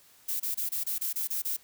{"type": "noise bursts", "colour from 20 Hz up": "violet", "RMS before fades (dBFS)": -31, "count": 9, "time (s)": [0.28, 1.568], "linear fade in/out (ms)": 10, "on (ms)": 120, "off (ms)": 26, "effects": ["white hiss -59 dBFS RMS until 1.63 s"]}